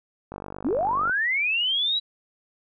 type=click train; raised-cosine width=1 ms; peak=-21 dBFS; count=39; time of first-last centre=0.32-1.096 s; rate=49 Hz
type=linear sweep; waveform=sine; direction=up; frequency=199.7 to 3940 Hz; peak=-21 dBFS; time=0.64-2 s; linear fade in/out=20 ms
effects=none